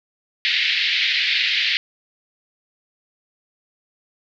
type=band-pass noise; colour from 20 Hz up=pink; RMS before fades=-20 dBFS; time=0.45-1.77 s; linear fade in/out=0 ms; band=1900 to 4400 Hz; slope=48 dB/octave; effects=none